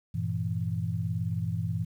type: chord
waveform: sine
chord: E diminished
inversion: first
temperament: equal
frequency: 98 / 116.54 / 164.81 Hz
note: G2 / Bb2 / E3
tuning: 0 / 0 / 0 cents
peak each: -32 dBFS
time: 0.14-1.85 s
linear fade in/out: 10 ms
effects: 10-bit